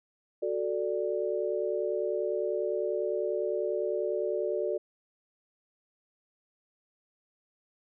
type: chord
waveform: sine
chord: D major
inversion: first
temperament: equal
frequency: 370 / 440 / 587.3 Hz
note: F#4 / A4 / D5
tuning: 0 / 0 / 0 cents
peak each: -32 dBFS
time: 0.42-4.78 s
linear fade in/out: 10 ms
effects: none